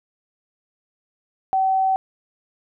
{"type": "tone", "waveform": "sine", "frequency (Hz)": 764, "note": "G5", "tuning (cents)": -45, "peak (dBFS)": -16, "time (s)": [1.53, 1.96], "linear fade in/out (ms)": 0, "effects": []}